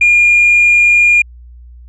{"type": "tone", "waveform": "sine", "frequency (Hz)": 2417, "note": "D7", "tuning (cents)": 49, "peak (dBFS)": -4, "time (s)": [0.01, 1.22], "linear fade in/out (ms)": 5, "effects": ["tanh soft clip ceiling -2 dBFS", "added 60 Hz sine -33 dBFS peak until 1.88 s"]}